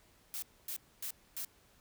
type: noise bursts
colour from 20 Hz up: blue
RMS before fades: -40 dBFS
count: 4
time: 0.34-1.448 s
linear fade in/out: 0 ms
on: 82 ms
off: 260 ms
effects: pink hiss -66 dBFS RMS until 1.8 s